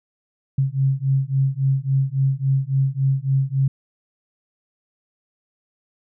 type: beating tone pair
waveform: sine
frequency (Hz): 133.5 / 137.1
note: C3 / C#3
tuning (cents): +35 / -19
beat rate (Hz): 3.6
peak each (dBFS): -20 / -20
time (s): 0.58-3.68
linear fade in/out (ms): 5
effects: none